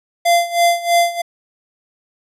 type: tone with tremolo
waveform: square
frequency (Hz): 689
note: F5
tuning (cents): -24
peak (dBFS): -10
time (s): 0.25-1.22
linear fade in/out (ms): 10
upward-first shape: sine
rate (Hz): 3.1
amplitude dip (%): 85
effects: resampled to 32000 Hz